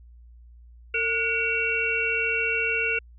harmonic tone with a mistuned harmonic, 453.5 Hz, A#4, 48 cents flat, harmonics 1 / 3 / 5 / 6, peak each -31 / -29 / -29 / -25 dBFS, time 0.94-2.99 s, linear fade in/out 5 ms, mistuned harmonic 3, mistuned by +110 cents, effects added 59 Hz sine -46 dBFS peak until 3.18 s

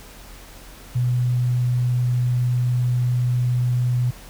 sine tone, 123.47 Hz, B2, in tune, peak -17 dBFS, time 0.95-4.11 s, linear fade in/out 10 ms, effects added 43 Hz sine -43 dBFS peak until 4.29 s + pink hiss -44 dBFS RMS until 4.29 s

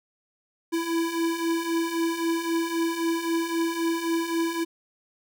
square beating tone pair, 329.6 / 333.4 Hz, E4 / E4, 0 / +20 cents, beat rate 3.8 Hz, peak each -31 / -26 dBFS, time 0.72-4.65 s, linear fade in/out 20 ms, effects none

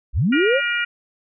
sine linear sweep, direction up, 36.42 to 587.3 Hz, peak -15 dBFS, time 0.13-0.61 s, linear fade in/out 50 ms
harmonic tone, 476 Hz, A#4, 36 cents sharp, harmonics 3 / 4 / 5 / 6, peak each -22 / -26 / -25 / -28 dBFS, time 0.32-0.85 s, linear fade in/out 10 ms
effects none

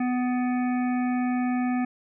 harmonic tone, 249.1 Hz, B3, 15 cents sharp, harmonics 1 / 3 / 5 / 7 / 9 / 10, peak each -23 / -32 / -40 / -40 / -42 / -47 dBFS, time 0-1.85 s, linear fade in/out 5 ms, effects none

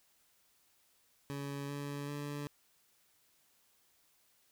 20% pulse tone with pitch steps, 140.9 / 142.95 / 145.03 Hz, C#3 / D3 / D3, +29 / -46 / -21 cents, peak -34 dBFS, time 1.3-2.47 s, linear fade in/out 0 ms, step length 390 ms, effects white hiss -71 dBFS RMS until 4.51 s

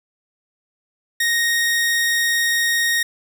sawtooth tone, 1864.7 Hz, A#6, in tune, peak -13 dBFS, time 1.2-3.03 s, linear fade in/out 5 ms, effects none

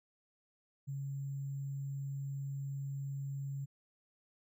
sine tone with sample-and-hold, 138.59 Hz, C#3, in tune, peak -37 dBFS, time 0.87-3.66 s, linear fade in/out 20 ms, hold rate 7350 Hz, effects none

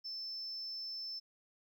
sine tone, 5290 Hz, E8, 5 cents sharp, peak -39 dBFS, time 0.04-1.2 s, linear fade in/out 20 ms, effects tanh soft clip ceiling -36 dBFS + 13-bit

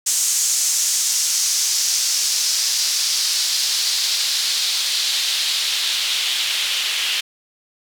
white noise with band-pass filter sweep, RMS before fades -20 dBFS, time 0.06-7.21 s, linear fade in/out 10 ms, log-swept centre 7000 to 3100 Hz, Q 2.2, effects none

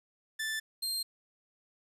sawtooth tone pair in turn, 1760 / 4186 Hz, A6 / C8, 0 / 0 cents, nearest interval octave + minor third, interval 1500 cents, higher second, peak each -29 / -29 dBFS, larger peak neither, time 0.39-0.6 / 0.82-1.03 s, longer neither, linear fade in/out 10 ms, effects resampled to 32000 Hz + 10-bit

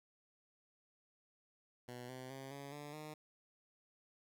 10% pulse tone with pitch steps, 123.2 / 128.65 / 134.35 / 140.3 / 146.51 / 153 Hz, B2 / C3 / C3 / C#3 / D3 / D#3, -4 / -29 / +46 / +21 / -4 / -29 cents, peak -39 dBFS, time 1.88-3.14 s, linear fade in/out 5 ms, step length 210 ms, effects none

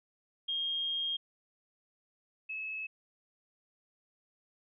sine tone pair in turn, 3233 / 2589 Hz, G#7 / E7, -47 / -32 cents, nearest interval major third, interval 385 cents, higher first, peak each -31 / -36 dBFS, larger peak first, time 0.48-1.17 / 2.49-2.87 s, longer first, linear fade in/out 10 ms, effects none

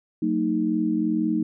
sine chord, D# minor, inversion first, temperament equal with one note detuned, 185 / 227.2 / 311.1 Hz, F#3 / A#3 / D#4, 0 / -44 / 0 cents, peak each -28 / -25 / -23 dBFS, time 0.22-1.43 s, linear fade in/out 5 ms, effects none

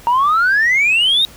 sine exponential sweep, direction up, 926 to 3811 Hz, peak -9 dBFS, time 0.07-1.25 s, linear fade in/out 0 ms, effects tanh soft clip ceiling -8 dBFS + pink hiss -41 dBFS RMS until 1.36 s

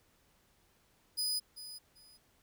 sawtooth tone with echo, 4978 Hz, D#8, in tune, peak -29 dBFS, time 1.17-1.4 s, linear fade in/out 20 ms, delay 390 ms, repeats 2, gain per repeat -13 dB, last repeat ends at 2.18 s, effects pink hiss -70 dBFS RMS until 2.42 s

